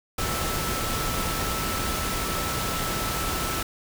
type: tone in noise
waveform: sine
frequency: 1318.5 Hz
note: E6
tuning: in tune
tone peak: -33 dBFS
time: 0.18-3.63 s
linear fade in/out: 5 ms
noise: pink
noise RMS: -28 dBFS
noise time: 0.18-3.63 s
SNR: -8 dB
effects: none